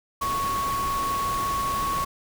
sine tone in noise, 1108.7 Hz, C#6, in tune, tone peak -24 dBFS, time 0.21-2.05 s, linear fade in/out 10 ms, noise pink, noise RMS -33 dBFS, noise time 0.21-2.05 s, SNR +6 dB, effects none

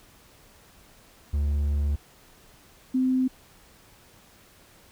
triangle / sine tone pair in turn, 72.4 / 258 Hz, D2 / C4, -24 / -24 cents, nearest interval octave + minor seventh, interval 2200 cents, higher second, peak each -20 dBFS, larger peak neither, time 1.33-1.96 / 2.94-3.28 s, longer first, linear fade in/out 10 ms, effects pink hiss -55 dBFS RMS until 4.91 s

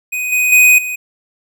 square tone with level steps, 2496 Hz, D#7, 5 cents sharp, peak -18 / -12 / -6 / -20 dBFS, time 0.12-0.96 s, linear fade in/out 10 ms, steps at 0.32 / 0.52 / 0.78 s, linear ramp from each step 5 ms, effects none

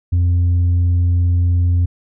sine tone with tanh clipping, 87.7 Hz, F2, 8 cents sharp, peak -12 dBFS, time 0.12-1.86 s, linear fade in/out 10 ms, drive 2 dB, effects none

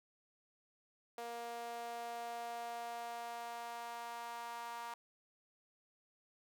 sawtooth tone with high-pass filter sweep, 235.2 Hz, A#3, 16 cents sharp, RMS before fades -45 dBFS, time 1.18-4.94 s, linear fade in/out 0 ms, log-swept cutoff 590 to 940 Hz, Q 3.8, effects none

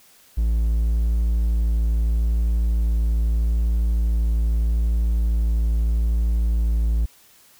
triangle tone, 56.3 Hz, A1, 40 cents sharp, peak -15 dBFS, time 0.37-7.06 s, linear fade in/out 10 ms, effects white hiss -53 dBFS RMS until 7.59 s

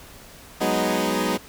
15% pulse chord, G# minor seventh, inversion third, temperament equal, 185 / 207.7 / 246.9 / 311.1 Hz, F#3 / G#3 / B3 / D#4, 0 / 0 / 0 / 0 cents, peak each -20 dBFS, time 0.6-1.38 s, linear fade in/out 20 ms, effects pink hiss -45 dBFS RMS until 1.48 s

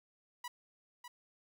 sawtooth tone with echo, 977 Hz, B5, 19 cents flat, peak -37 dBFS, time 0.44-0.48 s, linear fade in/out 5 ms, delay 600 ms, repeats 1, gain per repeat -7 dB, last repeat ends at 1.08 s, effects none

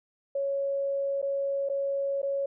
sine tone with dropouts, 554.4 Hz, C#5, in tune, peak -26 dBFS, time 0.35-2.46 s, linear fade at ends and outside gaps 5 ms, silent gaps 1.217-1.226 / 1.689-1.697 / 2.218-2.229 s, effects none

